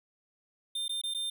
square tone with dropouts, 3600 Hz, A7, 39 cents sharp, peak -32 dBFS, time 0.75-1.3 s, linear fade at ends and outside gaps 5 ms, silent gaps 0.881-0.893 / 1.015-1.036 / 1.139-1.146 s, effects none

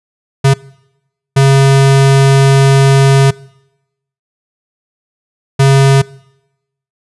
square tone bursts at uneven times, 136.5 Hz, C#3, 26 cents flat, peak -5 dBFS, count 3, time 0.44-0.54 / 1.36-3.31 / 5.59-6.02 s, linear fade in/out 10 ms, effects noise-tail reverb RT60 0.9 s tail -23 dB re dry + resampled to 24000 Hz

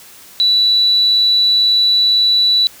sine tone, 3951 Hz, B7, in tune, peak -9 dBFS, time 0.4-2.67 s, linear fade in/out 0 ms, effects white hiss -40 dBFS RMS until 2.8 s

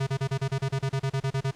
square tone bursts, 135.3 Hz, C#3, 42 cents flat, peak -25 dBFS, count 15, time 0-1.512 s, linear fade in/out 10 ms, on 70 ms, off 33 ms, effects pink hiss -54 dBFS RMS until 1.55 s + low-pass 7000 Hz 12 dB/octave

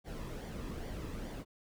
brown noise with flanger, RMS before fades -42 dBFS, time 0.04-1.45 s, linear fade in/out 50 ms, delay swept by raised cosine 0.76 to 1.38 ms, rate 2.4 Hz, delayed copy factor -0.5, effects none

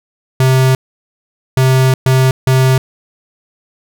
square tone bursts at uneven times, 130.81 Hz, C3, in tune, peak -8 dBFS, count 4, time 0.4-0.75 / 1.57-1.94 / 2.06-2.31 / 2.47-2.78 s, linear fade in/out 2 ms, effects none

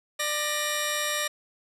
10% pulse tone pair together, 595 / 1889 Hz, D5 / A#6, +22 / +22 cents, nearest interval octave + minor sixth, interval 2000 cents, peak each -20 dBFS, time 0.19-1.28 s, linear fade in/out 10 ms, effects low-pass 12000 Hz 12 dB/octave

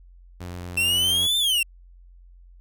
sawtooth tone with vibrato, 88.6 Hz, F2, 25 cents sharp, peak -29 dBFS, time 0.4-1.27 s, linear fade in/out 10 ms, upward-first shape square, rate 7.7 Hz, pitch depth 10 cents each way
45% pulse exponential two-way sweep, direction up then down, 2677 to 3600 to 2677 Hz, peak -19 dBFS, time 0.77-1.63 s, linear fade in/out 5 ms, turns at 1.38 s
effects added 44 Hz sine -46 dBFS peak until 2.6 s

